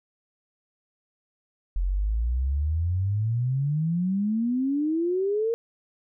sine exponential sweep, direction up, 42.77 to 469 Hz, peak -22 dBFS, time 1.76-5.54 s, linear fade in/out 0 ms, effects none

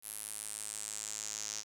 sawtooth tone with band-pass filter sweep, 106.4 Hz, G#2, 42 cents sharp, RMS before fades -42 dBFS, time 0.02-1.64 s, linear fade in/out 50 ms, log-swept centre 11000 to 6100 Hz, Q 4.4, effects 10-bit

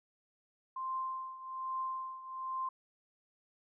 sine tone with tremolo, 1046.5 Hz, C6, in tune, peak -33 dBFS, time 0.76-2.69 s, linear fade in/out 5 ms, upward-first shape triangle, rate 1.2 Hz, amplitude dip 80%, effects none

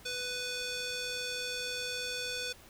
square tone with band-pass filter, 496.2 Hz, B4, 8 cents sharp, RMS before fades -37 dBFS, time 0.05-2.53 s, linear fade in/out 10 ms, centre 4400 Hz, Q 1.1, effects pink hiss -56 dBFS RMS until 2.69 s

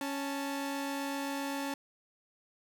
sawtooth tone pair together, 277.2 / 879.2 Hz, C#4 / A5, 0 / -2 cents, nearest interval octave + minor sixth, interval 1998 cents, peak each -31 / -36 dBFS, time 0.01-1.74 s, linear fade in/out 2 ms, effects none

